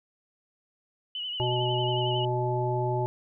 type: tone with vibrato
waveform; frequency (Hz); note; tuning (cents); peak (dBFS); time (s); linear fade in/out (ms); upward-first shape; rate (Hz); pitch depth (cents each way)
sine; 2960; F#7; 0; -31; 1.15-2.25; 2; sine; 11; 51
type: harmonic tone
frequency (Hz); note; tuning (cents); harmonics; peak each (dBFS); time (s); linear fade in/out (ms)
123.47; B2; 0; 1 / 3 / 5 / 7; -28 / -30 / -34 / -31; 1.4-3.06; 0
effects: none